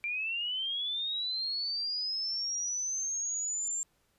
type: linear sweep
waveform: sine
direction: up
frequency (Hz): 2349 to 7380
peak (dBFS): -31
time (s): 0.04-3.83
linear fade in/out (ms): 0
effects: pink hiss -72 dBFS RMS until 4.18 s + resampled to 32000 Hz